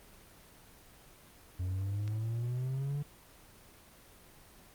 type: exponential sweep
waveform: triangle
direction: up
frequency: 89.3 to 146.83 Hz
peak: -30 dBFS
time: 1.59-3.03 s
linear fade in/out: 10 ms
type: click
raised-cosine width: 0.2 ms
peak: -30 dBFS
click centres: 2.078 s
effects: pink hiss -57 dBFS RMS until 4.74 s + Opus 24 kbps